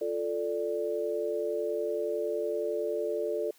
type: chord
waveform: sine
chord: D minor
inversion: first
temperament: equal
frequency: 349.2 / 440 / 587.3 Hz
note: F4 / A4 / D5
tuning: 0 / 0 / 0 cents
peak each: -35 / -31 / -33 dBFS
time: 0.01-3.51 s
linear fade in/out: 5 ms
effects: white hiss -61 dBFS RMS until 3.58 s + high-pass 150 Hz 12 dB/octave